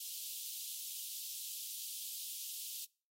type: high-pass noise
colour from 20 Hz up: white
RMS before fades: -44 dBFS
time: 0-2.85 s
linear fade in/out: 5 ms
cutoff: 2900 Hz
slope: 48 dB/octave
effects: noise-tail reverb RT60 0.4 s tail -25 dB re dry + AAC 48 kbps